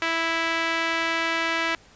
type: tone with band-pass filter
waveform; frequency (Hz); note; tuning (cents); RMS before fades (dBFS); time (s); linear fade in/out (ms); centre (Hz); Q
sawtooth; 329.6; E4; 0; -25; 0.02-1.75; 0; 2100; 1.4
effects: pink hiss -53 dBFS RMS until 1.95 s + resampled to 16000 Hz